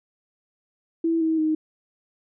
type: tone with pitch steps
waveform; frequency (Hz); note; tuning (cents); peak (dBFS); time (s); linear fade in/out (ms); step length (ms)
sine; 329.6 / 320.8 / 312.2; E4 / E4 / D#4; 0 / -47 / +6; -19; 1.04-1.55; 5; 170
effects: none